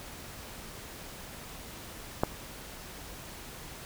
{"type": "click", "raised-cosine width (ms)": 1, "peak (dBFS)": -10, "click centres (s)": 2.235, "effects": ["pink hiss -45 dBFS RMS until 3.85 s"]}